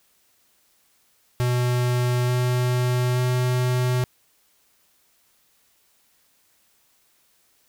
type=tone with pitch steps; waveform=square; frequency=123.47 / 124.4 / 125.34 Hz; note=B2 / B2 / B2; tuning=0 / +13 / +26 cents; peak=-20 dBFS; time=1.4-4.04 s; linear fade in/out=0 ms; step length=880 ms; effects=white hiss -63 dBFS RMS until 7.68 s